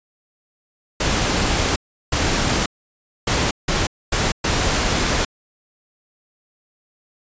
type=noise bursts at uneven times; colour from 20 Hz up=pink; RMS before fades=-19 dBFS; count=6; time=1-1.76 / 2.12-2.66 / 3.27-3.51 / 3.68-3.87 / 4.12-4.32 / 4.44-5.25 s; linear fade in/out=5 ms; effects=resampled to 16000 Hz